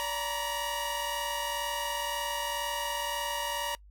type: tone cluster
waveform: sawtooth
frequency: 576 / 933 / 975 / 2903 Hz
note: D5 / A#5 / B5 / F#7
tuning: -34 / +1 / -23 / -34 cents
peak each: -34 / -30 / -36 / -36 dBFS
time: 0-3.75 s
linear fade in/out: 0 ms
effects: noise-tail reverb RT60 0.1 s tail -24 dB re dry + added 50 Hz sine -51 dBFS peak until 3.9 s